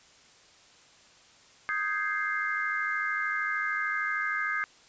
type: chord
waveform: sine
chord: Ab major seventh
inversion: second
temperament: equal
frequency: 1244.5 / 1568 / 1661.2 / 2093 Hz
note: Eb6 / G6 / Ab6 / C7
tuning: 0 / 0 / 0 / 0 cents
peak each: -33 dBFS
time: 1.69-4.64 s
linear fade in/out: 0 ms
effects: white hiss -57 dBFS RMS until 4.88 s + resampled to 16000 Hz